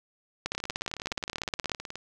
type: two click trains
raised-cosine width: 0.2 ms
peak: -20 / -12 dBFS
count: 28 / 22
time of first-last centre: 0.55-1.956 / 0.46-1.717 s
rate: 19.2 / 16.7 Hz
effects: none